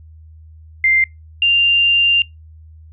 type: tone pair in turn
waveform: sine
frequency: 2093 / 2789 Hz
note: C7 / F7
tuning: 0 / -3 cents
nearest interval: perfect fourth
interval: 497 cents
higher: second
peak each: -10 dBFS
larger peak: neither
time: 0.84-1.04 / 1.42-2.22 s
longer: second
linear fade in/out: 2 ms
effects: noise-tail reverb RT60 0.2 s tail -26 dB re dry + added 79 Hz sine -38 dBFS peak until 2.92 s